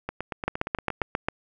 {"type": "two click trains", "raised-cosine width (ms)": 0.5, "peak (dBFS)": [-15, -9], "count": [9, 7], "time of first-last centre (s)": [[0.09, 1.019], [0.48, 1.285]], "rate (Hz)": [8.61, 7.45], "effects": []}